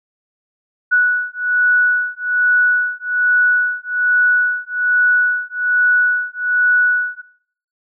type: beating tone pair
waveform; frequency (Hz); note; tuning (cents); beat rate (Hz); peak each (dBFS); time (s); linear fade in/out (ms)
sine; 1473 / 1474.2; F#6 / F#6; -8 / -7; 1.2; -15 / -15; 0.91-7.22; 20
effects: noise-tail reverb RT60 0.6 s tail -18 dB re dry